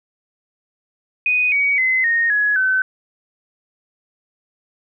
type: tone with pitch steps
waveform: sine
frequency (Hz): 2489 / 2256 / 2045 / 1853.9 / 1680.5 / 1523.3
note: D#7 / C#7 / C7 / A#6 / G#6 / F#6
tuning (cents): 0 / +30 / -40 / -10 / +20 / +50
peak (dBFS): -14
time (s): 1.26-2.82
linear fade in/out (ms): 2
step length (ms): 260
effects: none